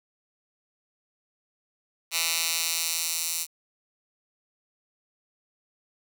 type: tone with high-pass filter sweep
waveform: 10% pulse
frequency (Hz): 165.3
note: E3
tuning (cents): +5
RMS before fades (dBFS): -28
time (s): 2.11-3.47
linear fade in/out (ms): 50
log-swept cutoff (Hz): 3100 to 6600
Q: 0.78
effects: none